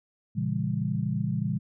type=chord; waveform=sine; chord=A# diminished seventh; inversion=none; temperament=just; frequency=116.54 / 139.85 / 167.82 / 201.4 Hz; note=A#2 / C#3 / E3 / G3; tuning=0 / +16 / +31 / +47 cents; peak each=-31 dBFS; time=0.35-1.59 s; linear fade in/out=20 ms; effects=none